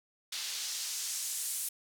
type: noise with band-pass filter sweep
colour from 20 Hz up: white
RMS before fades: -37 dBFS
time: 0.32-1.69 s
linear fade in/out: 5 ms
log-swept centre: 3800 to 10000 Hz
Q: 1.2
effects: none